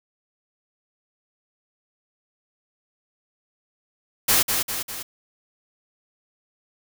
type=noise with echo; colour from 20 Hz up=white; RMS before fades=-18 dBFS; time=4.28-4.43 s; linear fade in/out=10 ms; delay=200 ms; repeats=3; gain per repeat=-5 dB; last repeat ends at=5.03 s; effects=none